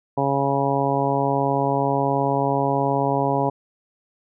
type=harmonic tone; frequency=138.59 Hz; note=C#3; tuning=in tune; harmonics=1 / 2 / 3 / 4 / 5 / 6 / 7; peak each=-26 / -26 / -26 / -26 / -26 / -26 / -26 dBFS; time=0.17-3.5 s; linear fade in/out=10 ms; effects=none